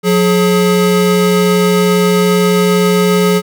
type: tone pair together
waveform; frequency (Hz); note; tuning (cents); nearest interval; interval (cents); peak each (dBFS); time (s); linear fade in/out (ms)
square; 179.97 / 422.4; F#3 / G#4; -48 / +29; octave + minor third; 1477; -12; 0.03-3.42; 50
effects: none